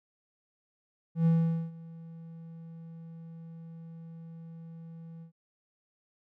triangle tone with ADSR envelope, 164.81 Hz, E3, in tune, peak -18 dBFS, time 1.15-5.32 s, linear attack 110 ms, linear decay 450 ms, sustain -23 dB, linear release 100 ms, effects none

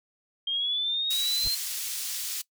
sine linear sweep, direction up, 3191 to 4186 Hz, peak -25 dBFS, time 0.47-1.55 s, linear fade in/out 5 ms
pink high-pass noise, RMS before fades -33 dBFS, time 1.1-2.42 s, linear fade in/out 10 ms, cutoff 4300 Hz, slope 12 dB/octave
brown noise with exponential growth, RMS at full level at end -32 dBFS, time 1.36-1.48 s, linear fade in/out 5 ms, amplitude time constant 25 ms
effects noise-tail reverb RT60 0.1 s tail -21 dB re dry

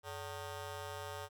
15% pulse ring-modulated tone, 333 Hz, E4, 18 cents sharp, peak -33 dBFS, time 0.03-1.29 s, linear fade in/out 50 ms, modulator 239 Hz, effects none

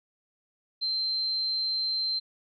sine tone, 4123 Hz, C8, 26 cents flat, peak -26 dBFS, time 0.81-2.2 s, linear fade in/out 20 ms, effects none

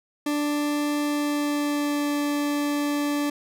40% pulse tone with pitch glide, 293.7 to 290.8 Hz, D4 to D4, 0 to -17 cents, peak -22 dBFS, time 0.26-3.3 s, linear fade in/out 5 ms, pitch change -17 cents, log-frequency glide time 0.97-2.12 s, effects none

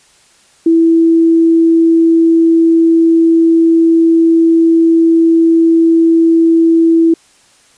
sine tone, 329.6 Hz, E4, in tune, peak -5 dBFS, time 0.66-7.14 s, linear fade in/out 5 ms, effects white hiss -48 dBFS RMS until 7.77 s + resampled to 22050 Hz

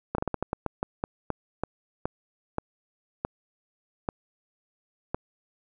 slowing click train, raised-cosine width 1 ms, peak -13 dBFS, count 17, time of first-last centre 0.15-5.145 s, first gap 33 ms, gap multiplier 1.26, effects none

